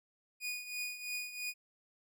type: tone with tremolo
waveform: sawtooth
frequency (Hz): 2464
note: D#7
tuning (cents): -17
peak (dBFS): -32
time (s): 0.4-1.54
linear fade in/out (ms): 50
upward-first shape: triangle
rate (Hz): 3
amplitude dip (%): 75
effects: none